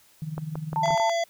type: tone with tremolo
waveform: sine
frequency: 155.56 Hz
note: D#3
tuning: in tune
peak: -27 dBFS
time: 0.22-0.95 s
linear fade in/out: 0 ms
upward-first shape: sine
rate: 20 Hz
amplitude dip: 75%
type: click train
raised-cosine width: 1 ms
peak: -20 dBFS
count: 4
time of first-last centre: 0.38-0.906 s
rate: 5.7 Hz
type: tone bursts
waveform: sine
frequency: 890 Hz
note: A5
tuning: 20 cents sharp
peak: -22 dBFS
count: 3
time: 0.76-1.096 s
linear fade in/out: 0 ms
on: 98 ms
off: 21 ms
type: harmonic tone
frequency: 675 Hz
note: E5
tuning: 41 cents sharp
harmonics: 1 / 3 / 5 / 7 / 9 / 10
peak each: -23 / -33 / -37 / -40 / -42 / -43 dBFS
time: 0.83-1.24 s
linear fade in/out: 5 ms
effects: white hiss -58 dBFS RMS until 1.29 s